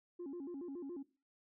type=tone with vibrato; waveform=sine; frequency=311.1 Hz; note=D#4; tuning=in tune; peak=-40 dBFS; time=0.19-1.03 s; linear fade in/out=10 ms; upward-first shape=square; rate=7.1 Hz; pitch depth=210 cents each way; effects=noise-tail reverb RT60 0.3 s tail -17 dB re dry + tanh soft clip ceiling -40 dBFS